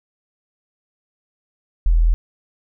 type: tone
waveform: sine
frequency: 41.23 Hz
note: E1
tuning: 1 cent sharp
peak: -11 dBFS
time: 1.86-2.14 s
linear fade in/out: 0 ms
effects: none